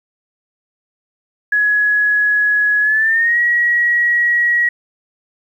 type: tone with pitch glide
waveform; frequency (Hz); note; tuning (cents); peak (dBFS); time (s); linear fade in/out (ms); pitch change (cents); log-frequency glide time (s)
sine; 1682 to 1909.9; G#6 to A#6; +22 to +42; -11; 1.52-4.69; 5; +220; 2.81-3.39
effects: 8-bit